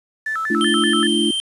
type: tone with vibrato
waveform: sine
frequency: 1517 Hz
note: F#6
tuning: 43 cents sharp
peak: -20 dBFS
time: 0.26-1.07 s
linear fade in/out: 5 ms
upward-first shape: square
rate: 5.2 Hz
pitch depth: 250 cents each way
type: chord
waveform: sine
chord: A suspended fourth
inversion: none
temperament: equal with one note detuned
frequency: 220 / 293.7 / 338.3 Hz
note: A3 / D4 / E4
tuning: 0 / 0 / +45 cents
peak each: -21 / -22 / -20 dBFS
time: 0.5-1.31 s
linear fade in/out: 5 ms
type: tone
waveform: square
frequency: 3136 Hz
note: G7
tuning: in tune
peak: -20 dBFS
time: 0.61-1.4 s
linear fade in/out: 0 ms
effects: resampled to 24000 Hz + 7-bit